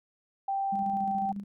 sine tone with pitch glide, 784 to 778.1 Hz, G5 to G5, 0 to -13 cents, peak -27 dBFS, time 0.48-1.32 s, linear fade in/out 5 ms, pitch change -13 cents, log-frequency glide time 0.95-1.01 s
sine tone with tremolo, 200.8 Hz, G3, 42 cents sharp, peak -32 dBFS, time 0.72-1.44 s, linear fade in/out 10 ms, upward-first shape square, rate 14 Hz, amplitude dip 50%
effects none

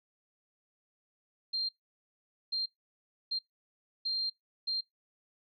sine tone bursts at uneven times, 4184 Hz, C8, 1 cent flat, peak -30 dBFS, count 5, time 1.53-1.69 / 2.52-2.66 / 3.31-3.39 / 4.05-4.3 / 4.67-4.81 s, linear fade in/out 10 ms, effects noise-tail reverb RT60 0.2 s tail -26 dB re dry

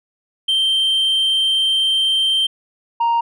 sine tone pair in turn, 3136 / 932.3 Hz, G7 / A#5, 0 / 0 cents, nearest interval octave + major sixth, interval 2100 cents, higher first, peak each -11 dBFS, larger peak neither, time 0.48-2.47 / 3-3.21 s, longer first, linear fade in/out 10 ms, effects tanh soft clip ceiling -13 dBFS

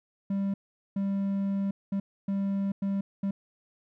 triangle tone bursts at uneven times, 197.1 Hz, G3, 10 cents sharp, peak -24 dBFS, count 6, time 0.3-0.54 / 0.96-1.71 / 1.92-2 / 2.28-2.72 / 2.82-3.01 / 3.23-3.31 s, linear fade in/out 5 ms, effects none

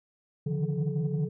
sine tone cluster, 141.8 / 153.5 / 158.9 / 175.3 / 430.7 Hz, C#3 / D#3 / D#3 / F3 / A4, +40 / -23 / +37 / +7 / -37 cents, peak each -30 / -30 / -35 / -32 / -36 dBFS, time 0.46-1.29 s, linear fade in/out 10 ms, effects tanh soft clip ceiling -20 dBFS

